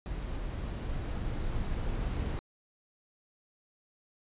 brown noise with level ramp, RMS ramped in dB -36 to -32 dBFS, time 0.06-2.39 s, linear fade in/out 0 ms, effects resampled to 8000 Hz

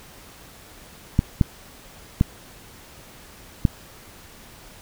clicks, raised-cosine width 5 ms, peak -3 dBFS, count 4, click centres 1.191 / 1.412 / 2.211 / 3.652 s, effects pink hiss -46 dBFS RMS until 4.81 s

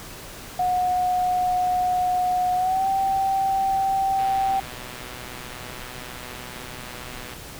sine tone with pitch glide, 728 to 775.8 Hz, F#5 to G5, -28 to -18 cents, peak -19 dBFS, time 0.59-4.6 s, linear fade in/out 5 ms, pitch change +110 cents, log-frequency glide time 2.56-2.87 s
click train, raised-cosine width 0.3 ms, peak -22 dBFS, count 391, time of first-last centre 4.19-7.335 s, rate 124 Hz
effects pink hiss -39 dBFS RMS until 7.59 s

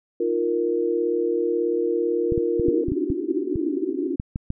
sine chord, Eb suspended second, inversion none, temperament equal, 311.1 / 349.2 / 466.2 Hz, Eb4 / F4 / Bb4, 0 / 0 / 0 cents, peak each -29 / -23 / -23 dBFS, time 0.2-2.84 s, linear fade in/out 5 ms
clicks, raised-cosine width 5 ms, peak -14 dBFS, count 11, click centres 2.322 / 2.378 / 2.597 / 2.684 / 2.884 / 2.919 / 3.102 / 3.558 / 4.199 / 4.359 / 4.504 s
white band-pass noise, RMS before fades -25 dBFS, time 2.64-4.16 s, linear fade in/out 10 ms, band 270 to 380 Hz, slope 96 dB/octave
effects none

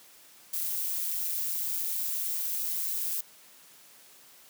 violet noise with amplitude modulation, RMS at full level -29 dBFS, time 0.53-3.21 s, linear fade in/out 5 ms, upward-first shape sine, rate 171 Hz, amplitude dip 55%, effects white hiss -55 dBFS RMS until 4.49 s + high-pass 150 Hz 12 dB/octave

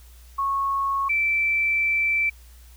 sine tone pair in turn, 1100 / 2331 Hz, C#6 / D7, -14 / -14 cents, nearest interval octave + minor second, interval 1300 cents, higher second, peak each -21 / -19 dBFS, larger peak second, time 0.38-1.09 / 1.09-2.3 s, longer second, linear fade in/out 10 ms, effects added 60 Hz sine -45 dBFS peak until 2.76 s + white hiss -55 dBFS RMS until 2.76 s

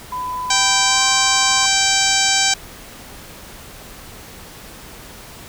sine tone with pitch glide, 1002 to 1047 Hz, B5 to C6, +25 to +1 cents, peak -22 dBFS, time 0.12-1.66 s, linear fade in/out 5 ms, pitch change +76 cents, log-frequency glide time 0.84-1.04 s
harmonic tone, 780 Hz, G5, 9 cents flat, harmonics 1 / 2 / 3 / 4 / 5 / 6 / 7 / 8 / 9 / 10, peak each -23 / -23 / -23 / -23 / -23 / -23 / -23 / -23 / -23 / -23 dBFS, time 0.5-2.54 s, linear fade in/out 5 ms
effects pink hiss -38 dBFS RMS until 5.48 s

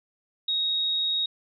sine tone, 3767 Hz, A#7, 17 cents sharp, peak -23 dBFS, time 0.48-1.26 s, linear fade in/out 5 ms, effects none

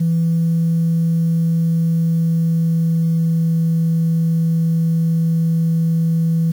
sine tone with pitch glide, 165.8 to 164.37 Hz, E3 to E3, +10 to -5 cents, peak -12 dBFS, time 0-6.52 s, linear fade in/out 10 ms, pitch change -15 cents, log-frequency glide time 0.26-3.52 s, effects tanh soft clip ceiling -10 dBFS + 7-bit

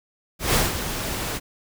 pink noise with ADSR envelope, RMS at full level -18 dBFS, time 0.39-1.4 s, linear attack 160 ms, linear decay 170 ms, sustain -10 dB, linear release 36 ms, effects none

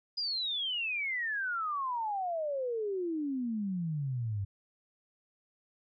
sine exponential sweep, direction down, 4978 to 95.8 Hz, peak -31 dBFS, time 0.17-4.45 s, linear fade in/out 10 ms, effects none

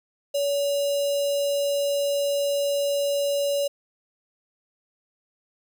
square tone with notch filter, 568 Hz, C#5, 42 cents sharp, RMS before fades -24 dBFS, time 0.34-3.68 s, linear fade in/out 10 ms, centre 1700 Hz, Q 1.5, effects none

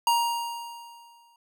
square tone with exponential decay, 939 Hz, A#5, 12 cents sharp, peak -19 dBFS, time 0.07-1.36 s, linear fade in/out 2 ms, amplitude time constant 280 ms, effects none

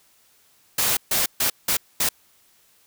white noise bursts at uneven times, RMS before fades -21 dBFS, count 5, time 0.78-0.97 / 1.11-1.26 / 1.4-1.5 / 1.68-1.77 / 2-2.09 s, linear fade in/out 5 ms, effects white hiss -59 dBFS RMS until 2.86 s

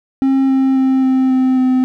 triangle tone with pitch steps, 268.2 / 265.9 / 263.6 / 261.3 / 259.1 / 256.8 Hz, C4 / C4 / C4 / C4 / C4 / C4, +43 / +28 / +13 / -2 / -17 / -32 cents, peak -8 dBFS, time 0.22-1.84 s, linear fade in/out 0 ms, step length 270 ms, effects none

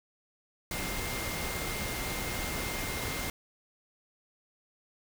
sine tone in noise, 2111 Hz, C7, 15 cents sharp, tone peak -41 dBFS, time 0.71-3.3 s, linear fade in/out 2 ms, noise pink, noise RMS -35 dBFS, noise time 0.71-3.3 s, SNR -9 dB, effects none

